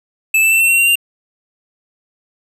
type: tone with pitch steps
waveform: square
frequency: 2624 / 2650 / 2676 / 2702 / 2729 / 2756 / 2783 Hz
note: E7 / E7 / E7 / E7 / F7 / F7 / F7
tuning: -9 / +9 / +25 / +42 / -41 / -24 / -7 cents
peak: -10 dBFS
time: 0.34-0.956 s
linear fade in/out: 5 ms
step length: 88 ms
effects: none